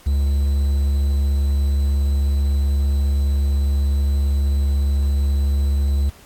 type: tone with quantisation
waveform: triangle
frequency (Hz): 70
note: C#2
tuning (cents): +18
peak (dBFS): -13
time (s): 0.06-6.1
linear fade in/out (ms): 10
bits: 7
effects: pink hiss -48 dBFS RMS until 6.25 s + AAC 64 kbps